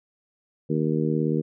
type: harmonic tone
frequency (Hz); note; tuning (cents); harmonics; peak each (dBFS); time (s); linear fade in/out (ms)
77.78; D#2; 0; 2 / 3 / 4 / 5 / 6; -25 / -27 / -28 / -29 / -30; 0.69-1.42; 20
effects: none